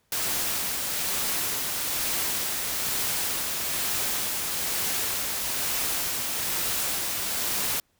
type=noise with tremolo; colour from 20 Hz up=white; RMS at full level=-27 dBFS; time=0.12-7.8 s; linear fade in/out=2 ms; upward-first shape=sine; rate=1.1 Hz; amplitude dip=25%; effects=pink hiss -69 dBFS RMS until 7.99 s